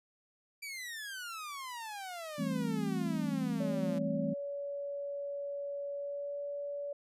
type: exponential sweep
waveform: sawtooth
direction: down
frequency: 2349 to 164.81 Hz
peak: -37 dBFS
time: 0.62-3.99 s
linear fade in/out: 10 ms
type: chord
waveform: sine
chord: A minor seventh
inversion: second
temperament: just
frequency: 165 / 198 / 220 / 264 Hz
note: E3 / G3 / A3 / C4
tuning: +2 / +18 / 0 / +16 cents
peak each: -37 dBFS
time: 2.38-4.34 s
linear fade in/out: 10 ms
type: tone with pitch glide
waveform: sine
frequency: 567 to 572.3 Hz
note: C#5 to D5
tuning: +39 to -45 cents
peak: -36 dBFS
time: 3.6-6.93 s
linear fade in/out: 5 ms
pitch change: +16 cents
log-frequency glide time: 5.92-6.39 s
effects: resampled to 32000 Hz